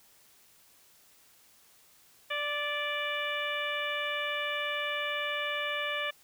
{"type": "harmonic tone with a mistuned harmonic", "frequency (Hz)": 587.3, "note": "D5", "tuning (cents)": 0, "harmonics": [1, 2, 3, 4, 5, 6], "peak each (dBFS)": [-37, -38, -36, -36, -38, -42], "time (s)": [2.3, 6.11], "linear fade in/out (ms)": 10, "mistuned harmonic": 3, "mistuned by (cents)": -16, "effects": ["white hiss -61 dBFS RMS until 6.23 s"]}